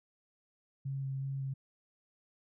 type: tone with vibrato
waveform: sine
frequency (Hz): 135.6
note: C#3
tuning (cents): -38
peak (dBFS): -34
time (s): 0.85-1.54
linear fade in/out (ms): 10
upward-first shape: square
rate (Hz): 2.7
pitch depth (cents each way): 10
effects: none